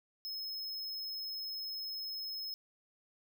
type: tone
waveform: square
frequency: 5170 Hz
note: E8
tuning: 34 cents flat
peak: -39 dBFS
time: 0.25-2.54 s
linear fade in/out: 0 ms
effects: none